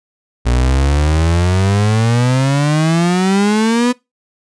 35% pulse exponential sweep, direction up, 58.7 to 250 Hz, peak -9 dBFS, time 0.45-3.93 s, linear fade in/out 20 ms, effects noise-tail reverb RT60 0.2 s tail -21 dB re dry + resampled to 22050 Hz

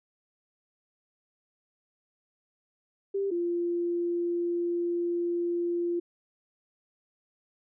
sine tone pair in turn, 394.8 / 345.9 Hz, G4 / F4, +12 / -17 cents, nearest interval major second, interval 229 cents, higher first, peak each -26 dBFS, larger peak neither, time 3.14-3.31 / 3.31-6 s, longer second, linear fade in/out 10 ms, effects none

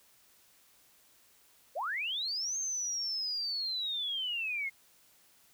sine linear two-way sweep, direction up then down, 479.2 to 6420 to 2103 Hz, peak -32 dBFS, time 1.75-4.7 s, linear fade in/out 20 ms, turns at 2.57 s, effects white hiss -64 dBFS RMS until 5.53 s

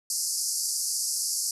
pink band-pass noise, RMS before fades -29 dBFS, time 0.1-1.51 s, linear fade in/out 2 ms, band 4700 to 12000 Hz, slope 96 dB/octave, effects none

